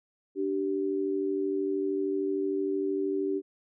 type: tone pair together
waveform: sine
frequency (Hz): 293.7 / 386.8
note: D4 / G4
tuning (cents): 0 / -23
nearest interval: perfect fourth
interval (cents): 477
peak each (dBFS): -31 / -28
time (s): 0.35-3.42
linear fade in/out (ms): 50
effects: none